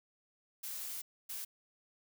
blue noise bursts at uneven times, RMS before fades -42 dBFS, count 2, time 0.63-1.02 / 1.29-1.45 s, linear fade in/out 10 ms, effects none

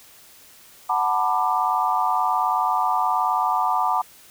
sine chord, B minor seventh, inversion second, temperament just, 740.8 / 889 / 987.8 / 1185.3 Hz, F#5 / A5 / B5 / D6, +2 / +18 / 0 / +16 cents, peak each -24 dBFS, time 0.89-4.02 s, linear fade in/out 10 ms, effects white hiss -49 dBFS RMS until 4.3 s

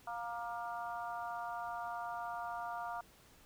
harmonic tone with a mistuned harmonic, 234.8 Hz, A#3, 13 cents sharp, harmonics 3 / 4 / 5 / 6, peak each -42 / -44 / -46 / -48 dBFS, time 0.07-3.01 s, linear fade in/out 5 ms, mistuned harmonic 5, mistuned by +18 cents, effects pink hiss -63 dBFS RMS until 3.45 s

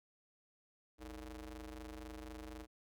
sawtooth ring-modulated tone, 130 Hz, C3, 11 cents flat, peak -40 dBFS, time 0.98-2.67 s, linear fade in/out 50 ms, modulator 183 Hz, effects none

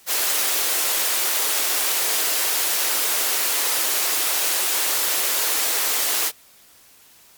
white high-pass noise, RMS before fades -21 dBFS, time 0.06-6.32 s, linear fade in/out 50 ms, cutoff 330 Hz, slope 24 dB/octave, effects white hiss -51 dBFS RMS until 7.37 s + MP3 96 kbps

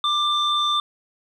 sine tone pair together, 1185 / 3559 Hz, D6 / A7, +15 / +19 cents, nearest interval octave + perfect fifth, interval 1904 cents, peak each -20 / -20 dBFS, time 0.04-0.8 s, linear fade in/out 2 ms, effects tanh soft clip ceiling -13 dBFS + 9-bit

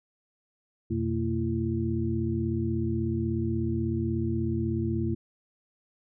sine tone cluster, 87.4 / 123.8 / 225.1 / 337.3 Hz, F2 / B2 / A3 / E4, +2 / +5 / +40 / +40 cents, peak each -31 dBFS, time 0.9-5.15 s, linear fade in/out 10 ms, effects none

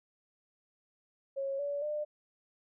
sine tone with pitch steps, 547 / 572.5 / 599.3 Hz, C#5 / D5 / D5, -23 / -44 / +35 cents, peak -32 dBFS, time 1.36-2.05 s, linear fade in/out 20 ms, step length 230 ms, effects none

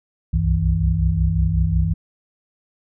sine tone cluster, 62 / 67.5 / 94.7 / 161.8 Hz, B1 / C#2 / F#2 / E3, +7 / -45 / +41 / -32 cents, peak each -21 dBFS, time 0.33-1.94 s, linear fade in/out 10 ms, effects none

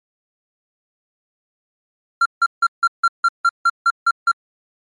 triangle tone bursts, 1374 Hz, F6, 29 cents flat, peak -9 dBFS, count 11, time 2.21-4.316 s, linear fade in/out 5 ms, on 46 ms, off 160 ms, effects MP3 48 kbps

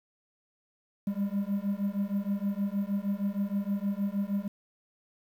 triangle beating tone pair, 197.1 / 203.5 Hz, G3 / G#3, +10 / -35 cents, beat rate 6.4 Hz, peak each -29 / -29 dBFS, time 1.07-4.48 s, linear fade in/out 5 ms, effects 9-bit

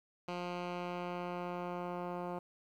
10% pulse tone with low-pass filter sweep, 176.9 Hz, F3, 23 cents sharp, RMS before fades -40 dBFS, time 0.28-2.39 s, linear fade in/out 5 ms, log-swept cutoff 3700 to 1100 Hz, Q 0.9, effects 11-bit

